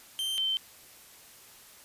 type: tone pair in turn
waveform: 45% pulse / sine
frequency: 3128 / 3101 Hz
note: G7 / G7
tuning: -4 / -19 cents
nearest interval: unison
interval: 15 cents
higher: first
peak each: -29 / -26 dBFS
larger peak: second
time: 0.19-0.38 / 0.38-0.57 s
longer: neither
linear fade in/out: 0 ms
effects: white hiss -53 dBFS RMS until 1.84 s + resampled to 32000 Hz